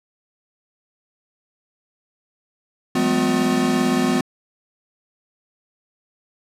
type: tone cluster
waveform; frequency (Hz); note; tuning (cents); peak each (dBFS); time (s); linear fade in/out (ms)
square; 171.5 / 197 / 214.4 / 252.6 / 359.7; F3 / G3 / A3 / B3 / F#4; -31 / +9 / -45 / +39 / -49; -28 / -28 / -25 / -20 / -25; 2.95-4.21; 5
effects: low-pass 11000 Hz 12 dB/octave